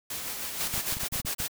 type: noise with tremolo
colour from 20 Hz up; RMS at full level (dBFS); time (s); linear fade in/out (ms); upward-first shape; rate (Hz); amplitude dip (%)
white; -34; 0.1-0.99; 5; sine; 6.5; 30
type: noise bursts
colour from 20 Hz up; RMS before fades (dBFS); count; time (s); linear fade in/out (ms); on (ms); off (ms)
white; -31; 7; 0.59-1.482; 20; 100; 32
type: clicks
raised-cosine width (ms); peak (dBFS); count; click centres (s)
5; -26; 10; 0.74 / 0.779 / 0.925 / 0.969 / 1.033 / 1.125 / 1.158 / 1.2 / 1.25 / 1.402
effects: none